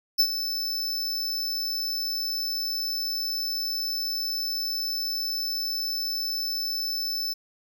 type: tone with ADSR envelope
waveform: square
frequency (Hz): 5274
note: E8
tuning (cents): 0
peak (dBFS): -16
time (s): 0.18-7.34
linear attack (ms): 19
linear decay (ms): 67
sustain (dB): -11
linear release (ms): 14
effects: none